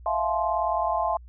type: chord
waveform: sine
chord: F major seventh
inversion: third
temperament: equal with one note detuned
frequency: 659.3 / 698.5 / 859.9 / 1046.5 Hz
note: E5 / F5 / A5 / C6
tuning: 0 / 0 / -40 / 0 cents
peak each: -28 dBFS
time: 0.06-1.17 s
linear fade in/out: 2 ms
effects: added 60 Hz sine -43 dBFS peak until 1.28 s